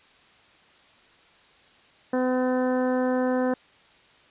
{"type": "harmonic tone", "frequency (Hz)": 254.1, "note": "B3", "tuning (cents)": 49, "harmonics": [1, 2, 3, 4, 5, 6, 7], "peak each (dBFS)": [-24, -25, -33, -36, -41, -38, -41], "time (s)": [2.13, 3.54], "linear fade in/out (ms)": 5, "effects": ["white hiss -56 dBFS RMS until 4.3 s", "resampled to 8000 Hz"]}